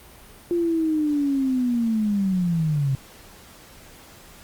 sine linear sweep, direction down, 349.2 to 131.5 Hz, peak -19 dBFS, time 0.51-2.95 s, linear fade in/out 0 ms, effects pink hiss -47 dBFS RMS until 4.43 s + Opus 32 kbps

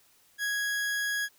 40% pulse tone, 1660 Hz, G#6, 1 cent flat, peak -27 dBFS, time 0.38-1.29 s, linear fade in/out 50 ms, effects white hiss -63 dBFS RMS until 1.38 s

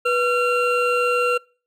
triangle tone cluster, 490.2 / 1363 / 2759 Hz, B4 / F6 / F7, -13 / -43 / -22 cents, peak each -18 / -19 / -23 dBFS, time 0.05-1.38 s, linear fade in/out 10 ms, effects noise-tail reverb RT60 0.4 s tail -26 dB re dry

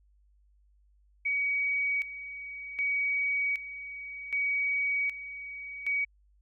sine tone with tremolo, 2261 Hz, C#7, 34 cents sharp, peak -26 dBFS, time 1.25-6.05 s, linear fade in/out 10 ms, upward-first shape square, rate 0.65 Hz, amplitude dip 75%, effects added 50 Hz sine -61 dBFS peak until 6.41 s

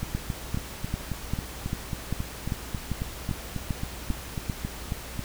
two click trains, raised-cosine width 5 ms, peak -17 / -15 dBFS, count 20 / 12, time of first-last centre 0.03-5.193 / 0.15-4.498 s, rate 3.68 / 2.53 Hz, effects added 60 Hz sine -42 dBFS peak until 5.24 s + pink hiss -40 dBFS RMS until 5.24 s

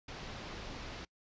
pink low-pass noise, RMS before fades -45 dBFS, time 0.08-1.05 s, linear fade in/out 5 ms, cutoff 5400 Hz, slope 24 dB/octave, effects noise-tail reverb RT60 0.1 s tail -25 dB re dry + resampled to 16000 Hz

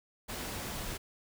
pink noise, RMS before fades -39 dBFS, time 0.28-0.98 s, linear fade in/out 20 ms, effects none

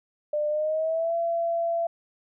sine tone with pitch glide, 598 to 675.1 Hz, D5 to E5, +31 to +41 cents, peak -23 dBFS, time 0.33-1.87 s, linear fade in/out 5 ms, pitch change +210 cents, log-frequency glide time 0.48-1.15 s, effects none

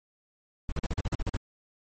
brown noise bursts, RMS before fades -28 dBFS, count 10, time 0.69-1.367 s, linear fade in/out 2 ms, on 29 ms, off 43 ms, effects MP3 32 kbps

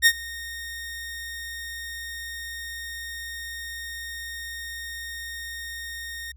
sawtooth tone with ADSR envelope, 1848 Hz, A#6, 16 cents flat, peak -8 dBFS, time 0.02-6.32 s, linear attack 42 ms, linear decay 60 ms, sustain -22 dB, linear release 6 ms, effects added 64 Hz sine -45 dBFS peak until 6.36 s

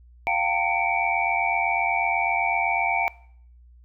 sine tone cluster, 699 / 777 / 904 / 2248 / 2336 Hz, F5 / G5 / A5 / C#7 / D7, +1 / -16 / +47 / +24 / -10 cents, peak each -27 dBFS, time 0.27-3.08 s, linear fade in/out 0 ms, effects noise-tail reverb RT60 0.6 s tail -21 dB re dry + added 60 Hz sine -48 dBFS peak until 3.84 s

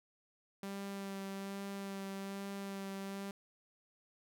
sawtooth tone with vibrato, 196.5 Hz, G3, 4 cents sharp, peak -37 dBFS, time 0.63-3.31 s, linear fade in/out 2 ms, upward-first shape sine, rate 1.2 Hz, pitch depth 14 cents each way, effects none

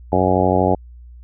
harmonic tone, 92.5 Hz, F#2, in tune, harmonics 1 / 2 / 3 / 4 / 5 / 6 / 7 / 8 / 9, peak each -22 / -22 / -22 / -22 / -22 / -22 / -22 / -22 / -22 dBFS, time 0.12-0.75 s, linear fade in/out 5 ms, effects added 60 Hz sine -37 dBFS peak until 1.23 s

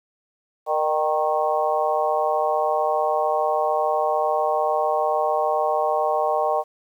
harmonic tone with a mistuned harmonic, 155.56 Hz, D#3, in tune, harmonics 3 / 4 / 5 / 6 / 7, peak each -27 / -23 / -23 / -29 / -27 dBFS, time 0.66-6.64 s, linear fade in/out 50 ms, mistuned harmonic 4, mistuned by -37 cents, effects 9-bit

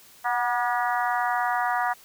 harmonic tone with a mistuned harmonic, 241 Hz, B3, 42 cents flat, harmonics 3 / 4 / 5 / 6 / 7 / 8, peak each -26 / -28 / -30 / -32 / -33 / -34 dBFS, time 0.24-1.94 s, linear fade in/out 20 ms, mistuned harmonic 3, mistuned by +29 cents, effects white hiss -52 dBFS RMS until 2.04 s

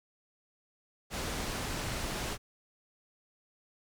pink low-pass noise, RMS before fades -36 dBFS, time 1.1-2.38 s, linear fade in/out 50 ms, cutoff 9200 Hz, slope 12 dB/octave, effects none

